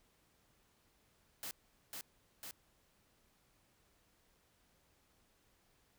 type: noise with echo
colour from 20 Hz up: white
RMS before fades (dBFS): -44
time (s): 1.43-1.51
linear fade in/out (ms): 0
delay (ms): 500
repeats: 2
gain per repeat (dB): -2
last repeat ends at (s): 2.51
effects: pink hiss -73 dBFS RMS until 5.98 s